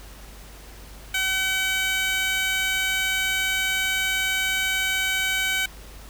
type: tone with high-pass filter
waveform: 15% pulse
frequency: 760 Hz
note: F#5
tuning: 46 cents sharp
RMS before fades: -24 dBFS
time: 1.14-5.66 s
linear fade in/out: 5 ms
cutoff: 1800 Hz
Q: 1.2
effects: added 50 Hz sine -42 dBFS peak until 6.09 s + pink hiss -46 dBFS RMS until 6.09 s